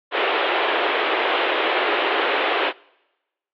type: band-pass noise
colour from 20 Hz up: pink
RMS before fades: -21 dBFS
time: 0.11-2.73 s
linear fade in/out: 50 ms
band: 350 to 3400 Hz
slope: 48 dB/octave
effects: noise-tail reverb RT60 1.0 s tail -25 dB re dry + AAC 48 kbps